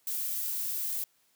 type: noise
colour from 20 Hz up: violet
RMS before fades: -33 dBFS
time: 0.07-1.04 s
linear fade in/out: 2 ms
effects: white hiss -69 dBFS RMS until 1.35 s + high-pass 100 Hz 12 dB/octave